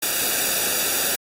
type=noise with comb filter; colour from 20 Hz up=white; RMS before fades=-22 dBFS; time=0.02-1.16 s; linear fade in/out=10 ms; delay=0.95 ms; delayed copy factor=-0.7; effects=AAC 48 kbps